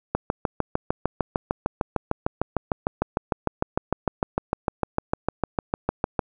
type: click train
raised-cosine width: 1 ms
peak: -7 dBFS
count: 41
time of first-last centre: 0.15-6.192 s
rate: 6.62 Hz
effects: none